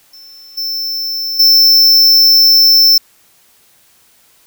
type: tone with level steps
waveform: square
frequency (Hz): 5330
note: E8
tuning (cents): +18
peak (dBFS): -35 / -17 / -5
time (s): 0.13-2.98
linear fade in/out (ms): 5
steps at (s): 0.57 / 1.39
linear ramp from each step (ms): 10
effects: white hiss -50 dBFS RMS until 4.46 s